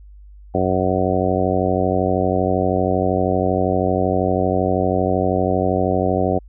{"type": "harmonic tone", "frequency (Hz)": 92.7, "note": "F#2", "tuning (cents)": 4, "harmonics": [1, 2, 3, 4, 5, 6, 7, 8], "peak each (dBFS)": [-24, -24, -24, -24, -24, -24, -24, -24], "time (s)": [0.54, 6.39], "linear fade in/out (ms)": 10, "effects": ["added 50 Hz sine -39 dBFS peak until 6.48 s"]}